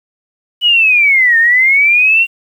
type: linear two-way sweep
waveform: sine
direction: down then up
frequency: 2969 to 1801 to 2771 Hz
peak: -6 dBFS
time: 0.61-2.27 s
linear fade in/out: 50 ms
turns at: 1.38 s
effects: 7-bit